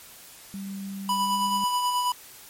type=tone with pitch glide; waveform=sine; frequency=196 to 199.77 Hz; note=G3 to G3; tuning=0 to +33 cents; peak=-32 dBFS; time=0.54-1.64 s; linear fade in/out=0 ms; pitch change=+33 cents; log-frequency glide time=1.17-1.37 s
type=tone with tremolo; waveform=square; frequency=987.8 Hz; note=B5; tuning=in tune; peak=-22 dBFS; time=1.09-2.12 s; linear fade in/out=2 ms; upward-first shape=sine; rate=9.3 Hz; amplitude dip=35%
effects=white hiss -47 dBFS RMS until 2.49 s + MP3 64 kbps